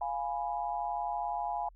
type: chord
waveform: sine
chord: F diminished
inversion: none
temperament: equal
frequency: 698.5 / 830.6 / 987.8 Hz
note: F5 / Ab5 / Cb6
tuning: 0 / 0 / 0 cents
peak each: -36 / -34 / -39 dBFS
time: 0.01-1.69 s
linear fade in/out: 5 ms
effects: added 41 Hz sine -54 dBFS peak until 1.75 s